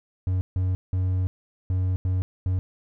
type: tone bursts at uneven times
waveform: triangle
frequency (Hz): 92.5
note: F#2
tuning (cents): 0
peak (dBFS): -19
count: 6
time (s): 0.27-0.41 / 0.56-0.75 / 0.93-1.27 / 1.7-1.96 / 2.05-2.22 / 2.46-2.59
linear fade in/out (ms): 0
effects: none